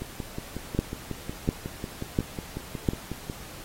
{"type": "two click trains", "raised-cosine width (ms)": 3, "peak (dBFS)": [-19, -9], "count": [19, 4], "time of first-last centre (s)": [[0.02, 3.299], [0.79, 2.888]], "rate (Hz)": [5.49, 1.43], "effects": ["pink hiss -44 dBFS RMS until 3.64 s", "AAC 48 kbps"]}